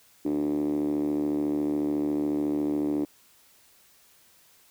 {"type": "tone with band-pass filter", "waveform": "5% pulse", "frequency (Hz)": 74, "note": "D2", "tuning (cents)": 14, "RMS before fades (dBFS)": -27, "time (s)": [0.25, 3.05], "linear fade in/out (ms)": 5, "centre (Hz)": 310, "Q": 7.6, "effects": ["white hiss -59 dBFS RMS until 4.7 s"]}